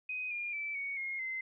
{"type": "tone with pitch steps", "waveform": "sine", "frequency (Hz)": [2507, 2412, 2320, 2232, 2147, 2066], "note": ["D#7", "D7", "D7", "C#7", "C7", "C7"], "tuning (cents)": [12, 46, -22, 11, 44, -22], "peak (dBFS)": -35, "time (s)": [0.09, 1.41], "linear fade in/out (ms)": 5, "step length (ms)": 220, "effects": []}